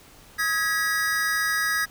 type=tone cluster; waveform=square; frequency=1267 / 1654 / 1932 Hz; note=D#6 / G#6 / B6; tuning=+31 / -8 / -39 cents; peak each=-31 / -25 / -28 dBFS; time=0.38-1.86 s; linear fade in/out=20 ms; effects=pink hiss -50 dBFS RMS until 1.9 s